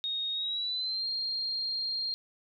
sine tone with pitch glide, 3729 to 4210 Hz, A#7 to C8, 0 to +10 cents, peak -30 dBFS, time 0.04-2.14 s, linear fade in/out 0 ms, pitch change +210 cents, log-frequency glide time 0.32-1.06 s, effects none

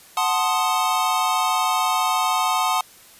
square chord, F# diminished seventh, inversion none, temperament equal, 740 / 880 / 1046.5 / 1244.5 Hz, F#5 / A5 / C6 / Eb6, 0 / 0 / 0 / 0 cents, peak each -25 dBFS, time 0.17-2.81 s, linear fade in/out 2 ms, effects white hiss -48 dBFS RMS until 3.19 s + resampled to 32000 Hz

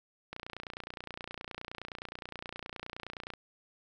click train, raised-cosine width 0.3 ms, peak -24 dBFS, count 90, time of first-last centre 0.33-3.337 s, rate 29.6 Hz, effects none

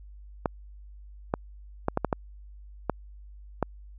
clicks, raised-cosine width 1 ms, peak -10 dBFS, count 8, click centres 0.458 / 1.339 / 1.884 / 1.974 / 2.047 / 2.128 / 2.897 / 3.627 s, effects added 50 Hz sine -44 dBFS peak until 3.98 s

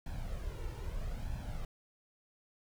brown noise with flanger, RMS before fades -39 dBFS, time 0.06-1.65 s, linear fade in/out 2 ms, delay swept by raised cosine 1.2 to 2.2 ms, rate 0.78 Hz, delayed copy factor +0.65, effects none

